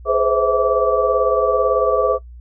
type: tone cluster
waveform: sine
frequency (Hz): 422.1 / 507 / 525 / 652 / 1156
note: G#4 / B4 / C5 / E5 / D6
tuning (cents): +28 / +45 / +6 / -19 / -28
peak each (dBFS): -20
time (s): 0.05-2.19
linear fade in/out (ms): 50
effects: noise-tail reverb RT60 0.1 s tail -21 dB re dry + added 60 Hz sine -35 dBFS peak until 2.4 s